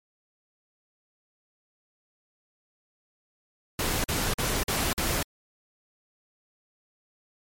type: noise bursts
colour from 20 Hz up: pink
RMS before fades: -27 dBFS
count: 5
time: 3.79-5.228 s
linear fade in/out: 2 ms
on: 250 ms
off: 47 ms
effects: MP3 64 kbps